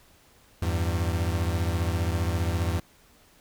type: beating tone pair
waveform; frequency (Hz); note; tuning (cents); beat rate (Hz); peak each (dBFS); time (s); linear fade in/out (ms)
40% pulse; 83.7 / 98.7; E2 / G2; +27 / +12; 15; -25 / -28; 0.62-2.8; 5
effects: pink hiss -58 dBFS RMS until 3.4 s